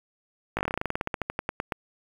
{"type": "slowing click train", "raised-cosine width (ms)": 0.5, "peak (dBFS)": -12, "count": 22, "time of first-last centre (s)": [0.57, 1.722], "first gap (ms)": 18, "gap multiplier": 1.1, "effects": ["7-bit"]}